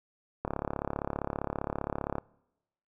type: click train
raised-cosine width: 1 ms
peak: -17 dBFS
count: 62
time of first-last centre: 0.45-2.183 s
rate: 35.2 Hz
effects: noise-tail reverb RT60 0.9 s tail -24 dB re dry